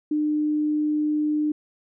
sine tone, 301.6 Hz, D4, 46 cents sharp, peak -20 dBFS, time 0.11-1.52 s, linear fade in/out 5 ms, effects none

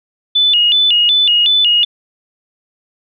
sine tone with vibrato, 3173 Hz, G7, 20 cents sharp, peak -8 dBFS, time 0.35-1.85 s, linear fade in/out 10 ms, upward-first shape square, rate 2.7 Hz, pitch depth 170 cents each way, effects none

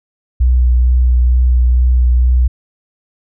sine tone with vibrato, 61.74 Hz, B1, in tune, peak -7 dBFS, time 0.4-2.48 s, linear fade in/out 10 ms, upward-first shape sine, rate 2.2 Hz, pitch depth 17 cents each way, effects none

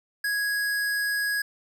square tone, 1661.2 Hz, G#6, in tune, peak -25 dBFS, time 0.24-1.42 s, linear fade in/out 5 ms, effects none

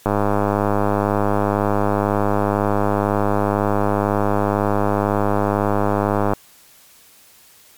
click train, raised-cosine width 1 ms, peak -4 dBFS, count 641, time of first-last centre 0.06-6.335 s, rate 102 Hz, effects white hiss -49 dBFS RMS until 7.77 s + MP3 96 kbps

